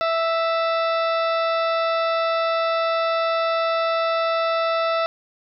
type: harmonic tone with a mistuned harmonic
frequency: 659.3 Hz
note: E5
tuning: in tune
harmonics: 1 / 2 / 3 / 4 / 5 / 6 / 7 / 8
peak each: -21 / -23 / -33 / -33 / -37 / -37 / -40 / -41 dBFS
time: 0.01-5.06 s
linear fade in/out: 0 ms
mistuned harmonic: 5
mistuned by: +130 cents
effects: none